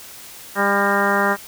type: harmonic tone with a mistuned harmonic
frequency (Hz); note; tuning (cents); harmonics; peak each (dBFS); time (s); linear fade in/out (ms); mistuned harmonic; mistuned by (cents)
200; G3; +35; 1 / 2 / 3 / 4 / 5 / 6 / 7 / 8 / 9; -24 / -24 / -24 / -24 / -24 / -24 / -24 / -24 / -24; 0.55-1.37; 50; 9; +49
effects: white hiss -39 dBFS RMS until 1.47 s